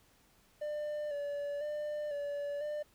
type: tone with vibrato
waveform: triangle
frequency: 586 Hz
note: D5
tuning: 4 cents flat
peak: -33 dBFS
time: 0.61-2.83 s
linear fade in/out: 10 ms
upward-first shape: square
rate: 1 Hz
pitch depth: 33 cents each way
effects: pink hiss -67 dBFS RMS until 2.94 s